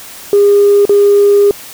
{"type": "tone with dropouts", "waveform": "sine", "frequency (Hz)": 406.1, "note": "G#4", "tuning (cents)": -39, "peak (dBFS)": -3, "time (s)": [0.33, 1.51], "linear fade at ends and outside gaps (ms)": 1, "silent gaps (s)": [0.853, 0.894], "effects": ["tanh soft clip ceiling 0 dBFS", "white hiss -31 dBFS RMS until 1.73 s"]}